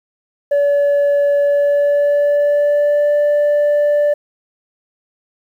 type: tone with pitch glide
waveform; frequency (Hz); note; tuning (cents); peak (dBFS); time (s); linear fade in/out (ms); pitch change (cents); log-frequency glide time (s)
sine; 572 to 586.7; D5 to D5; -46 to -2; -8; 0.51-4.14; 10; +44; 1.4-3.14
effects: tanh soft clip ceiling -10 dBFS + 8-bit